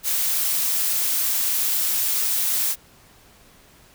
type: noise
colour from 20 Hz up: blue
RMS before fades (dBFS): -22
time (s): 0.03-2.76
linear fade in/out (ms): 50
effects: pink hiss -52 dBFS RMS until 3.94 s